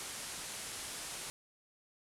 white low-pass noise, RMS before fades -44 dBFS, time 0-1.3 s, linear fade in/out 0 ms, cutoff 11000 Hz, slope 48 dB/octave, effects none

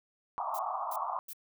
white band-pass noise, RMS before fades -35 dBFS, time 0.38-1.19 s, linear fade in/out 0 ms, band 650 to 1200 Hz, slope 96 dB/octave
violet noise bursts, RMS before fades -43 dBFS, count 3, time 0.54-1.333 s, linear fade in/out 5 ms, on 51 ms, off 320 ms
effects none

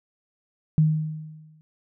sine tone with exponential decay, 155.56 Hz, D#3, in tune, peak -13 dBFS, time 0.78-1.61 s, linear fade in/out 0 ms, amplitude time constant 180 ms, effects none

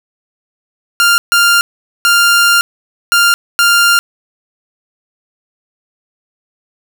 sawtooth tone bursts at uneven times, 1396.9 Hz, F6, in tune, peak -3 dBFS, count 5, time 1-1.18 / 1.32-1.61 / 2.05-2.61 / 3.12-3.34 / 3.59-3.99 s, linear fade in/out 0 ms, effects none

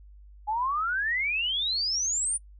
sine exponential sweep, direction up, 824 to 9500 Hz, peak -25 dBFS, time 0.47-2.38 s, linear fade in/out 20 ms, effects noise-tail reverb RT60 0.1 s tail -22 dB re dry + added 50 Hz sine -47 dBFS peak until 2.59 s

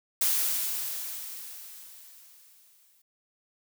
blue noise with exponential decay, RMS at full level -24 dBFS, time 0.21-3.02 s, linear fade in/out 5 ms, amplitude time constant 610 ms, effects none

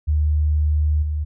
sine tone with level steps, 75.6 Hz, D#2, 49 cents flat, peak -15 / -20 dBFS, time 0.07-1.25 s, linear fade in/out 20 ms, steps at 1.02 s, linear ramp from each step 10 ms, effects none

